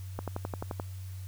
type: click train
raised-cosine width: 1 ms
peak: -20 dBFS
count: 8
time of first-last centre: 0.19-0.799 s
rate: 11.5 Hz
effects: added 94 Hz sine -38 dBFS peak until 1.27 s + white hiss -56 dBFS RMS until 1.27 s